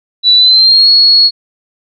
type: tone with pitch glide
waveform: sine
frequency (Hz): 3955 to 4338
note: B7 to C#8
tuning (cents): +2 to -38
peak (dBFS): -3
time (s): 0.23-1.31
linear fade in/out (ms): 50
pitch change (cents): +160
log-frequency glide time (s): 0.36-0.89
effects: none